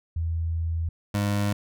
sine / 25% pulse tone pair in turn, 82.41 / 102.2 Hz, E2 / G#2, 0 / -27 cents, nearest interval major third, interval 373 cents, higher second, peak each -24 / -19 dBFS, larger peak second, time 0.16-0.89 / 1.14-1.53 s, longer first, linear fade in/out 5 ms, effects none

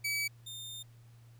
sawtooth tone pair in turn, 2286 / 3629 Hz, D7 / A#7, -47 / -47 cents, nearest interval minor sixth, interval 800 cents, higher second, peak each -28 / -39 dBFS, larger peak first, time 0.04-0.28 / 0.46-0.83 s, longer second, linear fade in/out 10 ms, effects added 117 Hz sine -54 dBFS peak until 1.39 s + pink hiss -68 dBFS RMS until 1.39 s

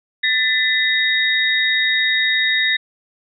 sine tone cluster, 1773 / 2010 / 3752 Hz, A6 / B6 / A#7, +13 / +30 / +11 cents, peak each -19 dBFS, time 0.23-2.77 s, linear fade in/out 10 ms, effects none

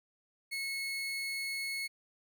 30% pulse tone, 2187 Hz, C#7, 24 cents flat, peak -32 dBFS, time 0.51-1.88 s, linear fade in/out 20 ms, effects none

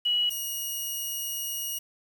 sine / 5% pulse tone pair in turn, 2922 / 2888 Hz, F#7 / F#7, -22 / -43 cents, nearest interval unison, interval 21 cents, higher first, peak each -22 dBFS, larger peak neither, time 0.05-0.3 / 0.3-1.79 s, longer second, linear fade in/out 10 ms, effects 8-bit

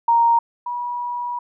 sine tone pair in turn, 932.3 / 968.8 Hz, A#5 / B5, 0 / -34 cents, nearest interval minor second, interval 66 cents, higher second, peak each -12 / -23 dBFS, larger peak first, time 0.08-0.39 / 0.66-1.39 s, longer second, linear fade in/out 5 ms, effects none

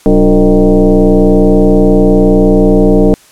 sine tone with frequency modulation, 130.81 Hz, C3, in tune, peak -3 dBFS, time 0.06-3.14 s, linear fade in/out 0 ms, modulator 161 Hz, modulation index 2.7, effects white hiss -42 dBFS RMS until 3.31 s + low-pass 11000 Hz 12 dB/octave

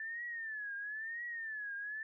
sine tone with vibrato, 1760 Hz, A6, in tune, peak -39 dBFS, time 0-2.03 s, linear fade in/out 2 ms, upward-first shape triangle, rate 1 Hz, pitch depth 160 cents each way, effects none

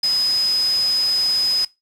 sine tone in noise, 5040 Hz, D#8, 21 cents sharp, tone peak -16 dBFS, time 0.03-1.65 s, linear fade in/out 5 ms, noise white, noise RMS -31 dBFS, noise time 0.03-1.65 s, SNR +12 dB, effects noise-tail reverb RT60 0.2 s tail -19 dB re dry + low-pass 11000 Hz 12 dB/octave

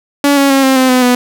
sawtooth tone with pitch steps, 284.2 / 277.7 / 271.4 / 265.2 / 259.1 / 253.2 / 247.4 Hz, C#4 / C#4 / C#4 / C4 / C4 / B3 / B3, +43 / +3 / -36 / +23 / -17 / +43 / +3 cents, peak -3 dBFS, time 0.24-1.15 s, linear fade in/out 2 ms, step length 130 ms, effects none

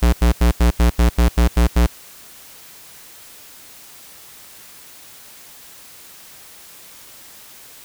square tone bursts, 59.2 Hz, A#1, 27 cents sharp, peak -11 dBFS, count 10, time 0.02-1.867 s, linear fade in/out 10 ms, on 110 ms, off 83 ms, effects white hiss -42 dBFS RMS until 7.84 s

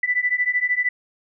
sine beating tone pair, 1975.5 / 1988.5 Hz, B6 / B6, 0 / +11 cents, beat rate 13 Hz, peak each -22 / -21 dBFS, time 0.03-0.89 s, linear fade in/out 5 ms, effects none

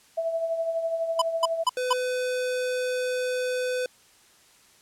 sine tone with tremolo, 659 Hz, E5, 1 cent flat, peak -22 dBFS, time 0.17-1.64 s, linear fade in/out 10 ms, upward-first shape triangle, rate 12 Hz, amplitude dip 60%
square tone bursts, 1002 Hz, B5, 25 cents sharp, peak -19 dBFS, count 4, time 1.19-1.932 s, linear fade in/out 5 ms, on 28 ms, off 210 ms
square tone, 503 Hz, B4, 32 cents sharp, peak -26 dBFS, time 1.77-3.86 s, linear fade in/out 2 ms
effects white hiss -57 dBFS RMS until 4.81 s + low-pass 10000 Hz 12 dB/octave

